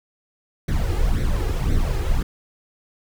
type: noise with flanger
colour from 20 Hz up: brown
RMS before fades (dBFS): -20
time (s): 0.68-2.23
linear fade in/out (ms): 5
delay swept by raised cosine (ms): 0.5 to 2.5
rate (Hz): 1.9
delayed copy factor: +0.7
effects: none